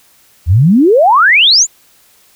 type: exponential sweep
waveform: sine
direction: up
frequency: 75.9 to 7459 Hz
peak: -4 dBFS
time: 0.46-1.67 s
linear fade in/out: 50 ms
effects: white hiss -48 dBFS RMS until 2.35 s